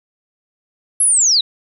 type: linear sweep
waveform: sine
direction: down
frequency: 11175 to 3729 Hz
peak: -10 dBFS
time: 1-1.41 s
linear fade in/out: 5 ms
effects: none